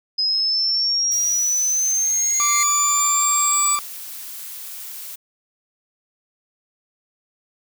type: exponential sweep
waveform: sine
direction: up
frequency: 5040 to 7902 Hz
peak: -17 dBFS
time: 0.18-3.76 s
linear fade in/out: 10 ms
type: noise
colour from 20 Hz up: blue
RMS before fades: -34 dBFS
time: 1.11-5.16 s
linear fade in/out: 10 ms
type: tone with exponential growth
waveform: sawtooth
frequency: 2099 Hz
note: C7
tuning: 5 cents sharp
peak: -17 dBFS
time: 1.75-2.63 s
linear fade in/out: 1 ms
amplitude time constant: 190 ms
type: tone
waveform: 40% pulse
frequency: 1172 Hz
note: D6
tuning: 4 cents flat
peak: -20 dBFS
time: 2.4-3.79 s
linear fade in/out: 0 ms
effects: none